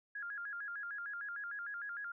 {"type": "tone with vibrato", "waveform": "sine", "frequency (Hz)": 1526, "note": "G6", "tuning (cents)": -47, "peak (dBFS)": -40, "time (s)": [0.15, 2.12], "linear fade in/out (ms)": 5, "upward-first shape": "square", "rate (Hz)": 6.6, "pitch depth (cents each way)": 150, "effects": []}